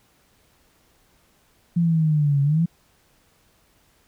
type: exponential two-way sweep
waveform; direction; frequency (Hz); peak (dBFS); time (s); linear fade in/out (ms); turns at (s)
sine; down then up; 173.1 to 138.59 to 173.1; -16; 1.76-2.66; 10; 2.42
effects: pink hiss -61 dBFS RMS until 4.07 s